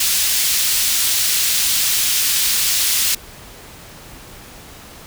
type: high-pass noise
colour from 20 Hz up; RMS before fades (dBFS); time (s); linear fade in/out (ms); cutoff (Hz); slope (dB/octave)
pink; -17; 0-3.15; 5; 3500; 12
effects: pink hiss -39 dBFS RMS until 5.06 s